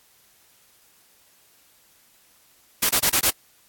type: noise bursts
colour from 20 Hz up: white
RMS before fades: -19 dBFS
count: 5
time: 2.82-3.304 s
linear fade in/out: 10 ms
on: 76 ms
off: 26 ms
effects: white hiss -58 dBFS RMS until 3.68 s + AAC 64 kbps